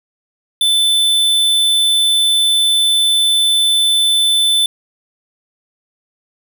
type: tone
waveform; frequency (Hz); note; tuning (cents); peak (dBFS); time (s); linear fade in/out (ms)
square; 3520; A7; 0; -11; 0.61-4.66; 2
effects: none